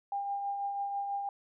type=tone with tremolo; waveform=sine; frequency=801 Hz; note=G5; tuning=37 cents sharp; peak=-30 dBFS; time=0.12-1.29 s; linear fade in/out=2 ms; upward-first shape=triangle; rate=6.1 Hz; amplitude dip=40%; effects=none